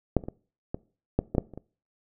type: clicks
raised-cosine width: 2 ms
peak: -7 / -27 / -20 / -17 / -8 / -14 / -7 / -30 / -25 dBFS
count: 9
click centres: 0.167 / 0.238 / 0.285 / 0.745 / 1.19 / 1.35 / 1.382 / 1.537 / 1.576 s
effects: noise-tail reverb RT60 0.4 s tail -22 dB re dry